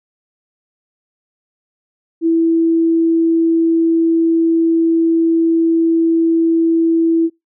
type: tone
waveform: sine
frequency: 329.6 Hz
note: E4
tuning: in tune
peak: -10 dBFS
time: 2.21-7.3 s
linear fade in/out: 50 ms
effects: noise-tail reverb RT60 0.2 s tail -25 dB re dry